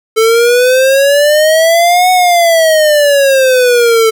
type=exponential two-way sweep; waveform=square; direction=up then down; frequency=440 to 740 to 440 Hz; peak=-6 dBFS; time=0.16-4.11 s; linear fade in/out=20 ms; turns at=2.11 s; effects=8-bit